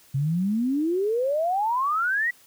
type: exponential sweep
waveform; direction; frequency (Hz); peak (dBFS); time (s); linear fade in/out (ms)
sine; up; 131.5 to 1975.5; -21; 0.14-2.31; 10
effects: white hiss -55 dBFS RMS until 2.46 s